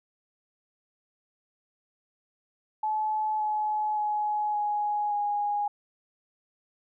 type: tone with pitch steps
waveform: sine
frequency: 860 / 851.1 / 842.3 / 833.6 / 825 Hz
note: A5 / G#5 / G#5 / G#5 / G#5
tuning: -40 / +42 / +24 / +6 / -12 cents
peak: -25 dBFS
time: 2.83-5.68 s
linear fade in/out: 5 ms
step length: 570 ms
effects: none